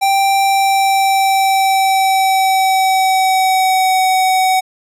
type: tone with pitch glide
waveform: square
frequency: 784 to 752.1 Hz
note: G5 to F#5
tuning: 0 to +28 cents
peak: -11 dBFS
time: 0.01-4.61 s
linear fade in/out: 20 ms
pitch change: -72 cents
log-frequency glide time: 0.4-4.01 s
effects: resampled to 32000 Hz